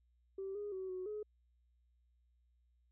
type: tone with pitch steps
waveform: sine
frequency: 387.2 / 412.2 / 377.5 / 369.6 / 422.4 Hz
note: G4 / G#4 / F#4 / F#4 / G#4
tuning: -21 / -13 / +35 / -2 / +29 cents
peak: -39 dBFS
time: 0.38-1.23 s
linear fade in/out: 5 ms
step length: 170 ms
effects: tanh soft clip ceiling -35 dBFS + added 60 Hz sine -70 dBFS peak until 2.91 s